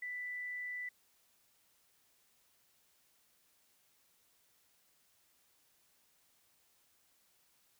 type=tone; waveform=sine; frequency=1982 Hz; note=B6; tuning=6 cents sharp; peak=-39 dBFS; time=0.02-0.89 s; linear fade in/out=5 ms; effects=white hiss -72 dBFS RMS until 7.79 s